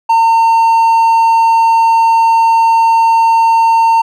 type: tone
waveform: triangle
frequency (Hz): 910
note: A#5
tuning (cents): -42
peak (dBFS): -4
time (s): 0.09-4.02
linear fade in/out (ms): 10
effects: none